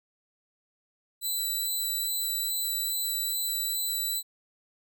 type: tone with vibrato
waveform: 5% pulse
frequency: 3983 Hz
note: B7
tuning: 14 cents sharp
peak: -21 dBFS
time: 1.21-4.23 s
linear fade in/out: 50 ms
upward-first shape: sine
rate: 2.4 Hz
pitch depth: 10 cents each way
effects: none